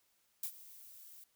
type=noise with ADSR envelope; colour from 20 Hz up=violet; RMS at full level=-37 dBFS; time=0.43-1.24 s; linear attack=5 ms; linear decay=73 ms; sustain=-18 dB; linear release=3 ms; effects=white hiss -75 dBFS RMS until 1.35 s